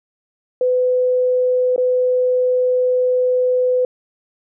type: tone with dropouts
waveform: sine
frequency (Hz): 503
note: B4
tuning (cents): +32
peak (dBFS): -13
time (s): 0.61-3.85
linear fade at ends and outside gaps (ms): 2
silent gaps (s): 1.762-1.779
effects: none